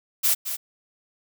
blue noise with echo, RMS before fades -20 dBFS, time 0.23-0.35 s, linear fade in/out 20 ms, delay 220 ms, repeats 1, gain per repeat -9 dB, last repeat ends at 0.57 s, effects none

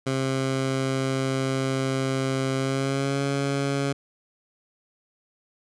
15% pulse tone with pitch glide, 133.3 to 139.2 Hz, C3 to C#3, +33 to +8 cents, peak -17 dBFS, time 0.06-3.93 s, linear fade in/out 10 ms, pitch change +75 cents, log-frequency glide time 2.57-3.22 s, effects resampled to 22050 Hz

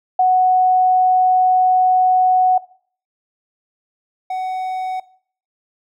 sine / triangle tone pair in turn, 740 / 746.9 Hz, F#5 / F#5, 0 / +16 cents, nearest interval unison, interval 16 cents, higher second, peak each -10 / -18 dBFS, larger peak first, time 0.19-2.58 / 4.3-5 s, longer first, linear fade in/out 5 ms, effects noise-tail reverb RT60 0.5 s tail -19 dB re dry

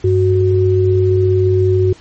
sine tone pair together, 98 / 370 Hz, G2 / F#4, 0 / 0 cents, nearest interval octave + major seventh, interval 2300 cents, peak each -12 dBFS, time 0.04-1.93 s, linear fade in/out 5 ms, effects pink hiss -43 dBFS RMS until 2 s + MP3 32 kbps

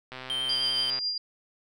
click train, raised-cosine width 0.3 ms, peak -23 dBFS, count 113, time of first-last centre 0.12-0.988 s, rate 129 Hz
triangle tone with vibrato, 3136 Hz, G7, in tune, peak -26 dBFS, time 0.3-0.9 s, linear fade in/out 0 ms, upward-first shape square, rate 10 Hz, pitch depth 10 cents each way
sine tone with tremolo, 4800 Hz, D8, 37 cents sharp, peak -25 dBFS, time 0.49-1.18 s, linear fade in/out 5 ms, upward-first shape triangle, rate 7.3 Hz, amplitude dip 50%
effects none

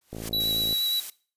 white noise with exponential growth, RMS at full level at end -32 dBFS, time 0.01-0.29 s, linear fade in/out 5 ms, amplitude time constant 60 ms
click train, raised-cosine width 2 ms, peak -23 dBFS, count 34, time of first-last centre 0.13-0.728 s, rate 55.2 Hz
square tone with vibrato, 3914 Hz, B7, 16 cents flat, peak -24 dBFS, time 0.33-1 s, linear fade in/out 2 ms, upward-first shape square, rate 8.5 Hz, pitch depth 9 cents each way
blue noise, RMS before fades -35 dBFS, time 0.4-1.1 s, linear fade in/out 2 ms
effects noise-tail reverb RT60 0.4 s tail -20 dB re dry + resampled to 32000 Hz

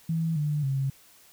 sine tone with pitch steps, 163.2 / 148.79 / 135.66 Hz, E3 / D3 / C#3, -17 / +23 / -37 cents, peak -24 dBFS, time 0.09-0.9 s, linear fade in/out 5 ms, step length 270 ms, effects white hiss -56 dBFS RMS until 1.32 s

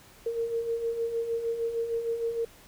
sine beating tone pair, 456.5 / 463 Hz, A#4 / A#4, -36 / -12 cents, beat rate 6.5 Hz, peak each -36 / -28 dBFS, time 0.26-2.45 s, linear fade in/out 5 ms, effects pink hiss -54 dBFS RMS until 2.67 s

